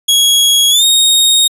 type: tone with pitch glide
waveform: sawtooth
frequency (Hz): 3322 to 3729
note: G#7 to A#7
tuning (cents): 0 to 0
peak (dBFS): -4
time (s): 0.08-1.48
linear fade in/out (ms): 10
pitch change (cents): +200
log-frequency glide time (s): 0.7-0.85
effects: resampled to 32000 Hz